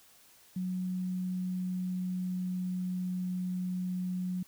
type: tone with pitch glide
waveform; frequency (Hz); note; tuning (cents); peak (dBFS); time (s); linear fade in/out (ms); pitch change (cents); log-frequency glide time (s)
sine; 183.7 to 182.33; F#3 to F#3; -12 to -25; -31; 0.56-4.43; 5; -13; 0.69-3.26
effects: white hiss -60 dBFS RMS until 4.47 s